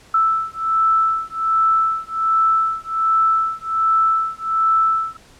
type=beating tone pair; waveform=sine; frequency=1318.5 / 1319.8 Hz; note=E6 / E6; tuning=0 / +2 cents; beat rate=1.3 Hz; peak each=-18 dBFS; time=0.14-5.17 s; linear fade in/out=5 ms; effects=pink hiss -48 dBFS RMS until 5.39 s + low-pass 9000 Hz 12 dB/octave